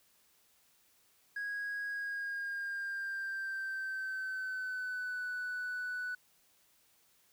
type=tone with pitch glide; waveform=triangle; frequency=1650 to 1487.1 Hz; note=G#6 to F#6; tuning=-12 to +8 cents; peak=-33 dBFS; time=1.36-6.15 s; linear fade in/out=5 ms; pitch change=-180 cents; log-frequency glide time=1.87-5.26 s; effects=tanh soft clip ceiling -31 dBFS + white hiss -69 dBFS RMS until 7.32 s